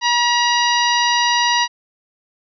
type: harmonic tone with a mistuned harmonic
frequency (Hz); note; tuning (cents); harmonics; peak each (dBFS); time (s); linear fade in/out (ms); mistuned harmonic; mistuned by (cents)
960; B5; -49; 1 / 2 / 3 / 4 / 5 / 6; -17 / -20 / -22 / -23 / -24 / -25; 0.01-1.68; 50; 3; -23
effects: none